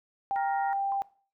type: tone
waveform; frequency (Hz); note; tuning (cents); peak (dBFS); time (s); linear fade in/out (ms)
sine; 790; G5; +13; -26; 0.31-1.02; 0
type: harmonic tone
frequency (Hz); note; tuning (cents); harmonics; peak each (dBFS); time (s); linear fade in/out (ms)
468.4; A#4; +8; 2 / 3 / 4; -35 / -39 / -41; 0.36-0.73; 0
type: tone with exponential decay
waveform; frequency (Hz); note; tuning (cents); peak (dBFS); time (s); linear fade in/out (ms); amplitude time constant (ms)
sine; 1028; C6; -31; -36; 0.92-1.02; 0; 21
effects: noise-tail reverb RT60 0.4 s tail -20 dB re dry